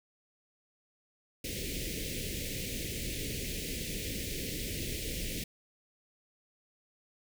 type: band-stop noise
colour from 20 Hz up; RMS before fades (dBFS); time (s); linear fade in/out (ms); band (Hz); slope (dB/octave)
pink; -37; 1.44-5.44; 5; 530 to 2000; 48
effects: none